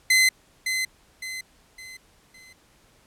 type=tone with echo; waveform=sawtooth; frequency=2049 Hz; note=C7; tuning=37 cents flat; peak=-12 dBFS; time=0.1-0.29 s; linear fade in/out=5 ms; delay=560 ms; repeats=4; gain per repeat=-8 dB; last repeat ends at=2.53 s; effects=pink hiss -59 dBFS RMS until 3.06 s + low-pass 12000 Hz 12 dB/octave